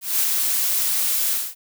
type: noise with ADSR envelope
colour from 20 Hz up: blue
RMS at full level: -19 dBFS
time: 0.01-1.55 s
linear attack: 180 ms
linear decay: 65 ms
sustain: -2 dB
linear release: 230 ms
effects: none